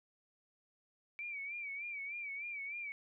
sine tone with vibrato, 2308 Hz, D7, 31 cents flat, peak -40 dBFS, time 1.19-2.92 s, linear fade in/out 0 ms, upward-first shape sine, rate 3.3 Hz, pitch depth 81 cents each way, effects none

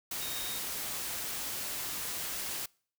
sine tone in noise, 3729 Hz, A#7, in tune, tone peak -41 dBFS, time 0.21-0.59 s, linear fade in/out 5 ms, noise white, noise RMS -37 dBFS, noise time 0.11-2.66 s, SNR -7 dB, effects noise-tail reverb RT60 0.5 s tail -26 dB re dry

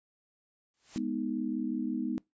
white noise with exponential growth, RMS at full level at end -42 dBFS, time 0.74-0.98 s, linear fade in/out 1 ms, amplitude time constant 51 ms
sine chord, G# minor, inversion none, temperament equal with one note detuned, 207.7 / 246.9 / 312.7 Hz, G#3 / B3 / D#4, 0 / 0 / +9 cents, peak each -36 / -33 / -35 dBFS, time 0.96-2.18 s, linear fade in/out 0 ms
effects noise-tail reverb RT60 0.2 s tail -24 dB re dry + resampled to 16000 Hz

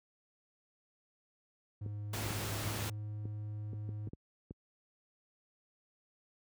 triangle tone with pitch glide, 103.8 to 105.43 Hz, G#2 to G#2, 0 to +27 cents, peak -36 dBFS, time 1.81-4.09 s, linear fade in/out 5 ms, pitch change +27 cents, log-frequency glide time 2.04-2.85 s
clicks, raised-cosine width 3 ms, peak -31 dBFS, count 11, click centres 1.862 / 2.212 / 2.264 / 2.305 / 2.747 / 3.255 / 3.733 / 3.891 / 4.073 / 4.134 / 4.509 s
pink noise, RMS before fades -39 dBFS, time 2.13-2.9 s, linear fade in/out 5 ms
effects high-pass 60 Hz 12 dB/octave

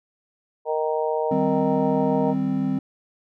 harmonic tone, 155.56 Hz, D#3, in tune, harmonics 3 / 4 / 5 / 6, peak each -24 / -26 / -30 / -29 dBFS, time 0.65-2.35 s, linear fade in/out 50 ms
triangle chord, C minor, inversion first, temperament equal, 155.56 / 196 / 261.6 Hz, Eb3 / G3 / C4, 0 / 0 / 0 cents, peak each -27 / -24 / -21 dBFS, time 1.31-2.79 s, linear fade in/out 5 ms
effects none

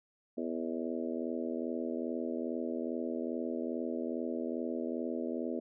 harmonic tone with a mistuned harmonic, 82.41 Hz, E2, in tune, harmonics 3 / 4 / 5 / 6 / 7 / 8, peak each -37 / -39 / -41 / -43 / -44 / -45 dBFS, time 0.37-5.6 s, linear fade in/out 10 ms, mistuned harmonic 8, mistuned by -45 cents, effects none

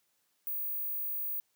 sine tone, 15550 Hz, B9, 28 cents flat, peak -32 dBFS, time 0.47-1.4 s, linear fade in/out 0 ms, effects white hiss -75 dBFS RMS until 1.55 s + high-pass 100 Hz 12 dB/octave

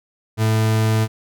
40% pulse tone, 110 Hz, A2, in tune, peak -14 dBFS, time 0.37-1.08 s, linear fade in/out 50 ms, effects none

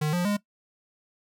square tone with pitch steps, 152.1 / 176.75 / 205.4 Hz, D#3 / F3 / G#3, -39 / +21 / -19 cents, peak -24 dBFS, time 0.01-0.37 s, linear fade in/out 10 ms, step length 120 ms, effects noise-tail reverb RT60 0.1 s tail -18 dB re dry

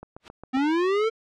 click train, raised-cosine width 1 ms, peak -26 dBFS, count 5, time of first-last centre 0.03-0.571 s, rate 7.39 Hz
white noise with exponential growth, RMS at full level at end -34 dBFS, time 0.2-0.28 s, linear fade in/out 1 ms, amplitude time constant 16 ms
square linear sweep, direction up, 253.3 to 456.5 Hz, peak -21 dBFS, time 0.53-1.1 s, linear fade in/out 20 ms
effects low-pass 3000 Hz 12 dB/octave

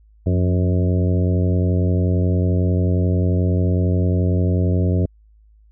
harmonic tone with a mistuned harmonic, 91.2 Hz, F#2, 24 cents flat, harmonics 1 / 2 / 3 / 4 / 5 / 6 / 7, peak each -16 / -22 / -26 / -28 / -30 / -32 / -33 dBFS, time 0.26-5.06 s, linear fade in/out 5 ms, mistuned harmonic 2, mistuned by -58 cents, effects added 53 Hz sine -48 dBFS peak until 5.71 s

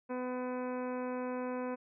harmonic tone with a mistuned harmonic, 251.3 Hz, B3, 30 cents sharp, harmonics 1 / 2 / 3 / 4 / 5 / 6 / 7 / 8 / 9 / 10, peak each -38 / -38 / -48 / -44 / -54 / -51 / -58 / -60 / -58 / -57 dBFS, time 0.09-1.76 s, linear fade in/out 20 ms, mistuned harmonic 10, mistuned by +15 cents, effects none

